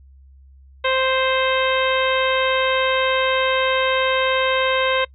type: harmonic tone with a mistuned harmonic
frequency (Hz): 523.3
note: C5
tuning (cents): 0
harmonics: 1 / 2 / 3 / 4 / 5 / 6 / 7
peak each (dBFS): -20 / -23 / -25 / -26 / -27 / -28 / -28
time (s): 0.84-5.05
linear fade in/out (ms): 10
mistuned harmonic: 7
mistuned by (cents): +32
effects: noise-tail reverb RT60 0.1 s tail -24 dB re dry + added 67 Hz sine -44 dBFS peak until 5.14 s